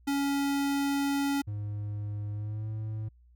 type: tone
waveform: square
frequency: 280.1 Hz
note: C#4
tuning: 18 cents sharp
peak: -27 dBFS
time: 0.07-1.42 s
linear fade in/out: 10 ms
type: tone with pitch glide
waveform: triangle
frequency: 103.83 to 108.68 Hz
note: G#2 to A2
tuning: 0 to -21 cents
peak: -30 dBFS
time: 1.47-3.09 s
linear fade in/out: 10 ms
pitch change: +79 cents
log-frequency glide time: 2.32-2.68 s
effects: added 60 Hz sine -56 dBFS peak until 3.35 s